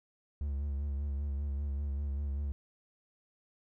triangle tone with vibrato, 70.8 Hz, C#2, 37 cents sharp, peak -30 dBFS, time 0.41-2.52 s, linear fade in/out 0 ms, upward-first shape sine, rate 5.1 Hz, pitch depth 51 cents each way, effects none

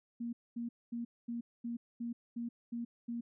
sine tone bursts, 235.6 Hz, A#3, 19 cents sharp, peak -36 dBFS, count 9, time 0.2-3.21 s, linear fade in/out 10 ms, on 130 ms, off 230 ms, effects none

